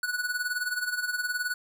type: tone with tremolo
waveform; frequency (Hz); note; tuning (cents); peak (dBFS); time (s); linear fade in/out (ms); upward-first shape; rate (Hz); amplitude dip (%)
square; 1474; F#6; -7; -26; 0.03-1.54; 2; sine; 19; 70
effects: none